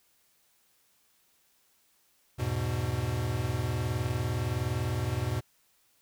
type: chord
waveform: square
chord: E major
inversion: none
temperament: equal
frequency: 82.41 / 103.83 / 123.47 Hz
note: E2 / G#2 / B2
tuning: 0 / 0 / 0 cents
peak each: -36 / -34 / -32 dBFS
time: 2.38-5.41 s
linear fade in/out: 20 ms
effects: white hiss -68 dBFS RMS until 6.01 s